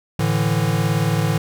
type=chord; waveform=square; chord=A suspended fourth; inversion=none; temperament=equal; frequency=110 / 146.83 / 164.81 Hz; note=A2 / D3 / E3; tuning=0 / 0 / 0 cents; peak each=-22 dBFS; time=0.19-1.38 s; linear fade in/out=5 ms; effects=none